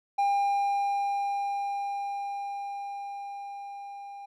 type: tone with level ramp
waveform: triangle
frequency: 802 Hz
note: G5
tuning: 39 cents sharp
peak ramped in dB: -20 to -38 dBFS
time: 0.18-4.26 s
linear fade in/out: 10 ms
effects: none